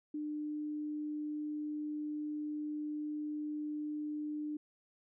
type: tone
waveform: sine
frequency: 300.2 Hz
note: D4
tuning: 38 cents sharp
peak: -36 dBFS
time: 0.14-4.57 s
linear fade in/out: 5 ms
effects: none